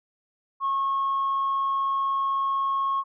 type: tone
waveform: sine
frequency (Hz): 1091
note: C#6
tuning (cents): -28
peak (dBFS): -21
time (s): 0.6-3.04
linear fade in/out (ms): 50
effects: tanh soft clip ceiling -19 dBFS